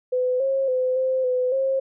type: tone with pitch steps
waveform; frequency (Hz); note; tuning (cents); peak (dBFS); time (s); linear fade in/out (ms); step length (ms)
sine; 504 / 539 / 510 / 520 / 504 / 535; B4 / C#5 / C5 / C5 / B4 / C5; +35 / -49 / -44 / -11 / +35 / +38; -19; 0.12-1.8; 10; 280
effects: none